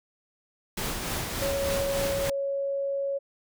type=noise with tremolo; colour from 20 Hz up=pink; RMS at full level=-30 dBFS; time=0.77-2.3 s; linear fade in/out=5 ms; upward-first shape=sine; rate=3.4 Hz; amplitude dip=35%
type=tone; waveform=sine; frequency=554.4 Hz; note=C#5; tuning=in tune; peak=-26 dBFS; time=1.41-3.19 s; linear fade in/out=20 ms
effects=none